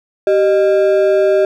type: ring-modulated tone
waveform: triangle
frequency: 501 Hz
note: B4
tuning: 25 cents sharp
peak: -4 dBFS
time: 0.27-1.45 s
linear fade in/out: 2 ms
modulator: 114 Hz
effects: none